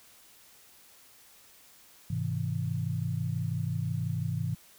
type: chord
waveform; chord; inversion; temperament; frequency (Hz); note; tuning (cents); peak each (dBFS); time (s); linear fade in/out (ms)
sine; Ab augmented; none; just; 103.83 / 129.78 / 162.23; Ab2 / C3 / E3; 0 / -14 / -27; -33; 2.1-4.55; 5
effects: white hiss -57 dBFS RMS until 4.78 s